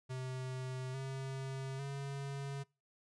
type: tone with pitch steps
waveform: square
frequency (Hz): 129.2 / 133.99 / 138.95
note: C3 / C3 / C#3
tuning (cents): -21 / +42 / +4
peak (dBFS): -40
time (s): 0.09-2.64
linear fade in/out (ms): 20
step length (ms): 850
effects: noise-tail reverb RT60 0.3 s tail -25 dB re dry + resampled to 22050 Hz